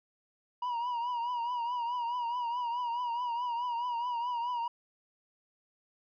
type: tone with vibrato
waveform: triangle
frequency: 960 Hz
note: B5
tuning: 49 cents flat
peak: -29 dBFS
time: 0.62-4.68 s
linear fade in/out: 5 ms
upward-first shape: triangle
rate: 4.7 Hz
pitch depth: 76 cents each way
effects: resampled to 11025 Hz